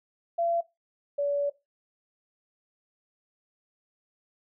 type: tone pair in turn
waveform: sine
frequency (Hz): 680 / 571.8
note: F5 / D5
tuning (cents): -46 / -46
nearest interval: minor third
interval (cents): 300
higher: first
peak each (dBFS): -24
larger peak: neither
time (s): 0.38-0.61 / 1.18-1.5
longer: second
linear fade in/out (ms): 10
effects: noise-tail reverb RT60 0.2 s tail -17 dB re dry